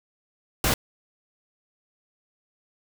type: noise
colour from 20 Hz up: pink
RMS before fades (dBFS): -22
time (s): 0.64-0.74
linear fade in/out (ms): 2
effects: none